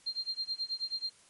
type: tone with tremolo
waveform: sine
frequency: 4186 Hz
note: C8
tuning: in tune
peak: -30 dBFS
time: 0.06-1.1 s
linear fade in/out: 10 ms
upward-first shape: sine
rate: 9.3 Hz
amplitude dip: 95%
effects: white hiss -61 dBFS RMS until 1.29 s + MP3 48 kbps